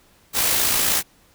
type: noise with amplitude modulation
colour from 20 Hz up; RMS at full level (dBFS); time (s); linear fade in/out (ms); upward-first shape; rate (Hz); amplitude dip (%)
white; -18; 0.33-1.03; 50; sine; 56.4; 35
effects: pink hiss -56 dBFS RMS until 1.34 s